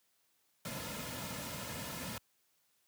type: noise with comb filter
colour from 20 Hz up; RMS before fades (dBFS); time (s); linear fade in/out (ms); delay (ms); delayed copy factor
pink; -42; 0.65-2.18; 2; 2.6; -0.6
effects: white hiss -75 dBFS RMS until 2.87 s + high-pass 80 Hz 12 dB/octave